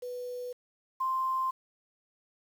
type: tone pair in turn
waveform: sine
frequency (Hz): 493.9 / 1046.5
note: B4 / C6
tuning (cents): 0 / 0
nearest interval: octave + minor second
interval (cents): 1300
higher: second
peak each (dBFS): -35 / -27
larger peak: second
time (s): 0.02-0.53 / 1-1.51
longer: neither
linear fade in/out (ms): 10
effects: 9-bit